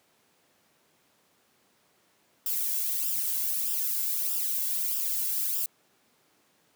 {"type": "noise with flanger", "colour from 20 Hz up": "violet", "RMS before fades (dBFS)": -29, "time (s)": [2.46, 5.66], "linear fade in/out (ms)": 2, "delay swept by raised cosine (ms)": [0.47, 1.67], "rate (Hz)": 1.6, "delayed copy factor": -0.7, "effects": ["pink hiss -66 dBFS RMS until 6.75 s", "high-pass 200 Hz 12 dB/octave"]}